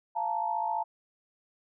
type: tone cluster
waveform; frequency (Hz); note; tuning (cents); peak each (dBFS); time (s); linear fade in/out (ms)
sine; 692 / 872 / 927; F5 / A5 / A#5; -16 / -16 / -10; -35 / -30 / -33; 0.15-0.84; 20
effects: none